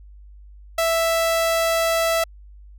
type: tone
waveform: sawtooth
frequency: 660 Hz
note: E5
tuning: 2 cents sharp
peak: -14 dBFS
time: 0.78-2.24 s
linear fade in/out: 5 ms
effects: added 50 Hz sine -41 dBFS peak until 2.78 s